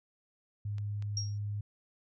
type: tone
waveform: sine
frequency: 103.2 Hz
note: G#2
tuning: 10 cents flat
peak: -33 dBFS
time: 0.65-1.61 s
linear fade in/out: 5 ms
type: clicks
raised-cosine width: 0.2 ms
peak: -35 dBFS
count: 2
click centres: 0.783 / 1.024 s
type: tone with exponential decay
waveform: sine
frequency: 5600 Hz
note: F8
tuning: 4 cents sharp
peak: -30 dBFS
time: 1.17-1.38 s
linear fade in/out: 2 ms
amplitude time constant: 45 ms
effects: none